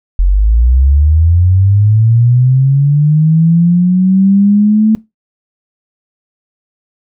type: linear sweep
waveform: sine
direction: up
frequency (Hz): 43 to 220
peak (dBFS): -5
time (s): 0.19-4.95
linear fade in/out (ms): 0
effects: noise-tail reverb RT60 0.2 s tail -21 dB re dry